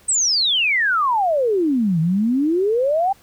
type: exponential two-way sweep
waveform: sine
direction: down then up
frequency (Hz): 8400 to 155.8 to 806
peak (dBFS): -15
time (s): 0.08-3.13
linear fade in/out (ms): 10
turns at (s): 2
effects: pink hiss -52 dBFS RMS until 3.22 s